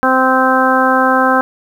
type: harmonic tone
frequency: 260 Hz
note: C4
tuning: 11 cents flat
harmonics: 1 / 2 / 3 / 4 / 5 / 6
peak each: -16 / -16 / -16 / -16 / -16 / -16 dBFS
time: 0.03-1.41 s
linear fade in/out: 0 ms
effects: 7-bit